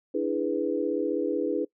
sine chord, E dominant seventh, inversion third, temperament equal, 293.7 / 329.6 / 415.3 / 493.9 Hz, D4 / E4 / G#4 / B4, 0 / 0 / 0 / 0 cents, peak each -30 dBFS, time 0.14-1.65 s, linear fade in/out 10 ms, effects noise-tail reverb RT60 0.1 s tail -22 dB re dry

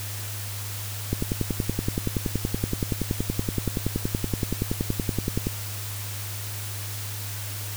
click train, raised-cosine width 3 ms, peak -11 dBFS, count 47, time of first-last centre 1.13-5.47 s, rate 10.6 Hz, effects added 102 Hz sine -33 dBFS peak until 7.76 s + white hiss -36 dBFS RMS until 7.76 s

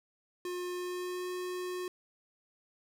square tone with pitch glide, 358 to 362.4 Hz, F4 to F#4, +43 to -36 cents, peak -36 dBFS, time 0.45-1.88 s, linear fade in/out 2 ms, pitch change +21 cents, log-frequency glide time 0.73-1.29 s, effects none

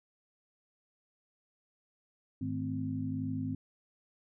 harmonic tone with a mistuned harmonic, 51.91 Hz, G#1, in tune, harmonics 2 / 3 / 4 / 5, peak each -38 / -40 / -43 / -35 dBFS, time 2.41-3.55 s, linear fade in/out 5 ms, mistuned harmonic 4, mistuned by +80 cents, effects none

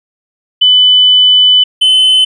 sine / triangle tone pair in turn, 3000 / 3040 Hz, F#7 / F#7, +23 / +46 cents, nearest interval unison, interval 23 cents, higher second, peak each -3 dBFS, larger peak neither, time 0.61-1.64 / 1.81-2.25 s, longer first, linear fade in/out 10 ms, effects resampled to 22050 Hz

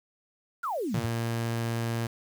sine exponential sweep, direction down, 1492 to 87.31 Hz, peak -28 dBFS, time 0.63-1.06 s, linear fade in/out 10 ms
sawtooth tone, 115.8 Hz, A#2, 11 cents flat, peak -24 dBFS, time 0.94-2.07 s, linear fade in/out 5 ms
effects 8-bit

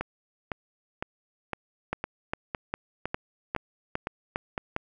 two click trains, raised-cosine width 0.5 ms, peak -13 / -15 dBFS, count 8 / 10, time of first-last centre 1.93-4.764 / 0.01-4.579 s, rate 2.47 / 1.97 Hz, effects none

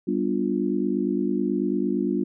sine chord, G dominant seventh, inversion none, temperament just, 196 / 245 / 294 / 352.8 Hz, G3 / B3 / D4 / F4, 0 / -14 / +2 / +18 cents, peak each -27 dBFS, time 0.07-2.24 s, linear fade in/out 10 ms, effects none

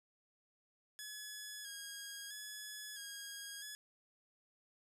10% pulse tone with vibrato, 1668 Hz, G#6, 7 cents sharp, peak -37 dBFS, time 0.99-3.75 s, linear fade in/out 0 ms, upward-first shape square, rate 0.76 Hz, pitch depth 33 cents each way, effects none

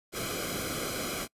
pink noise with comb filter, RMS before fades -34 dBFS, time 0.12-1.28 s, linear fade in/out 50 ms, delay 1.1 ms, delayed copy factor -0.8, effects noise-tail reverb RT60 0.1 s tail -26 dB re dry + resampled to 32000 Hz

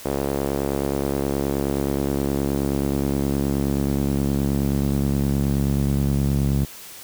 sawtooth tone with band-pass filter sweep, 69.5 Hz, C#2, 5 cents sharp, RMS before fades -22 dBFS, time 0.05-6.65 s, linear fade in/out 5 ms, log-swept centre 470 to 160 Hz, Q 1.3, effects white hiss -40 dBFS RMS until 7.03 s

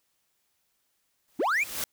white noise with exponential growth, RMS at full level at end -29 dBFS, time 1.28-1.84 s, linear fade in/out 1 ms, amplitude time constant 120 ms
triangle linear sweep, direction up, 207.7 to 2543 Hz, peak -21 dBFS, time 1.39-1.64 s, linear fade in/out 10 ms
effects white hiss -74 dBFS RMS until 1.92 s

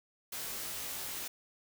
white noise with comb filter, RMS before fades -40 dBFS, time 0.32-1.28 s, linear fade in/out 5 ms, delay 20 ms, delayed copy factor -0.95, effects none

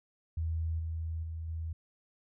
sine tone with level steps, 81.2 Hz, E2, 26 cents flat, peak -30 / -33 / -36 / -34 dBFS, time 0.37-1.73 s, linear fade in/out 5 ms, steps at 0.79 / 1.23 / 1.48 s, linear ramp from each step 5 ms, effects none

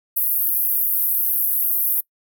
white band-pass noise, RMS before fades -20 dBFS, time 0.16-2.01 s, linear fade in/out 10 ms, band 12000 to 16000 Hz, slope 48 dB/octave, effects noise-tail reverb RT60 0.1 s tail -24 dB re dry

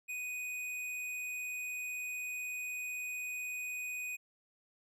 sine tone with hard clipping, 2489 Hz, D#7, in tune, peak -39 dBFS, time 0.08-4.17 s, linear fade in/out 20 ms, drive 12 dB, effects none

